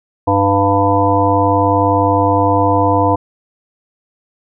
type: harmonic tone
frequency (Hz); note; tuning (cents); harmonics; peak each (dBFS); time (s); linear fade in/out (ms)
99.4; G2; +25; 1 / 3 / 5 / 7 / 9 / 10; -17 / -17 / -17 / -17 / -17 / -17; 0.27-3.16; 10
effects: none